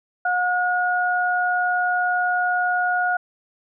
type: tone pair together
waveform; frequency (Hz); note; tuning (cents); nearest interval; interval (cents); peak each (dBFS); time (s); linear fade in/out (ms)
sine; 722 / 1444; F#5 / F#6; -43 / -43; octave; 1200; -21; 0.25-3.17; 5
effects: none